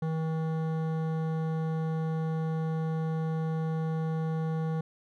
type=tone with hard clipping; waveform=sine; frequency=160 Hz; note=D#3; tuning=49 cents sharp; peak=-30 dBFS; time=0.02-4.81 s; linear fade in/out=5 ms; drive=14 dB; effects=none